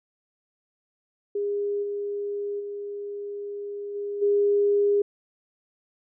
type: tone with level steps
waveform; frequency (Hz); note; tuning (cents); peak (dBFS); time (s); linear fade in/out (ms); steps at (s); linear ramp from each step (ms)
sine; 407.3; G#4; -34; -24 / -27 / -31 / -28 / -18; 1.35-5.02; 5; 1.82 / 2.59 / 3.94 / 4.21; 20
effects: none

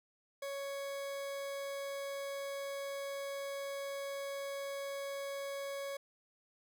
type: tone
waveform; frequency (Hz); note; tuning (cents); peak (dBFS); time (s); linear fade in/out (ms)
40% pulse; 556; C#5; +5; -38; 0.42-5.97; 5
effects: none

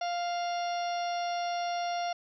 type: harmonic tone with a mistuned harmonic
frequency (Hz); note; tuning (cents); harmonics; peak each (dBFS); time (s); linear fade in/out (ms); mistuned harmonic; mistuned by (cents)
698.5; F5; 0; 1 / 2 / 3 / 4 / 5 / 6 / 7 / 8; -30 / -43 / -45 / -45 / -47 / -47 / -55 / -45; 0.01-2.13; 5; 6; +49
effects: none

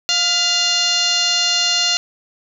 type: harmonic tone with a mistuned harmonic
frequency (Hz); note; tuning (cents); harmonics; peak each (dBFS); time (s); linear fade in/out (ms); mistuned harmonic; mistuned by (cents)
702; F5; +9; 1 / 2 / 3 / 4 / 5 / 6 / 7 / 8 / 9 / 10; -30 / -27 / -30 / -20 / -24 / -18 / -28 / -26 / -27 / -30; 0.09-1.97; 0; 3; -80
effects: 8-bit

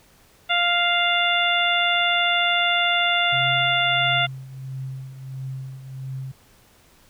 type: harmonic tone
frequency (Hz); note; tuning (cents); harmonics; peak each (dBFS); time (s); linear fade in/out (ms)
698.5; F5; 0; 1 / 2 / 3 / 4 / 5; -24 / -24 / -24 / -24 / -24; 0.49-4.27; 20
type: tone with tremolo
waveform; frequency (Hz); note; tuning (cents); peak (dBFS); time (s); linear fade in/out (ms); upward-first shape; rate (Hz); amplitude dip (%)
sine; 132.5; C3; +22; -27; 3.32-6.32; 10; triangle; 1.5; 70
effects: pink hiss -55 dBFS RMS until 7.09 s

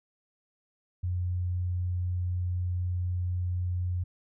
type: tone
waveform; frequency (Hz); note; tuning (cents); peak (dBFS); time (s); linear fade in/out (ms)
sine; 89.6; F2; +45; -27; 1.03-4.04; 10
effects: none

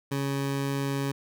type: tone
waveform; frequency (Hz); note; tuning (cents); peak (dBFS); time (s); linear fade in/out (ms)
20% pulse; 138.59; C#3; 0; -22; 0.11-1.12; 10
effects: none

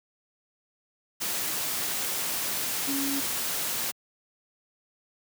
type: tone in noise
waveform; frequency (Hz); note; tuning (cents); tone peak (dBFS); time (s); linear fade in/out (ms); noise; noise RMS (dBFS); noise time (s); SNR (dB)
sine; 277.2; C#4; 0; -29; 2.87-3.21; 20; white; -30; 1.2-3.92; -2
effects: high-pass 100 Hz 12 dB/octave

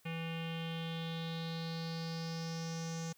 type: tone with low-pass filter sweep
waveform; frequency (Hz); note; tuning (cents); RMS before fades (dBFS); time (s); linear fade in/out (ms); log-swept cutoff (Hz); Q
square; 164.5; E3; -3; -40; 0.05-3.13; 10; 2600 to 6500; 5.2
effects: white hiss -68 dBFS RMS until 3.17 s

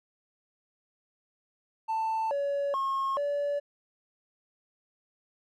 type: tone with pitch steps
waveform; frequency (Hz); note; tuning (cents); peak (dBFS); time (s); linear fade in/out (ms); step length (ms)
triangle; 888 / 565 / 1082 / 575; A5 / C#5 / C#6 / D5; +16 / +33 / -42 / -37; -24; 1.88-3.6; 20; 430
effects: tanh soft clip ceiling -22 dBFS

